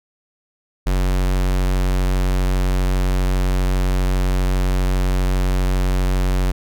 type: tone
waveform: square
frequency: 46.25 Hz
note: F#1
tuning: in tune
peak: -16 dBFS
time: 0.86-6.52 s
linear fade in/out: 10 ms
effects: none